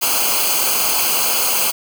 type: noise with comb filter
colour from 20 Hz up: white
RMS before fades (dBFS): -17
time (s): 0.01-1.72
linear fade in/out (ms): 20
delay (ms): 0.54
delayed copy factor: -0.8
effects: none